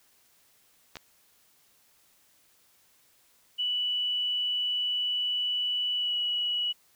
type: clicks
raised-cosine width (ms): 0.2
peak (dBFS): -22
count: 2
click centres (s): 0.956 / 0.969
type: tone with pitch glide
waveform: sine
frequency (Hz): 2960 to 2931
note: F#7 to F#7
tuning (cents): 0 to -17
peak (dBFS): -26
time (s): 3.58-6.73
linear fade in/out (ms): 20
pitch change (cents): -17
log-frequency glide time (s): 5.95-6.15
effects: white hiss -64 dBFS RMS until 6.95 s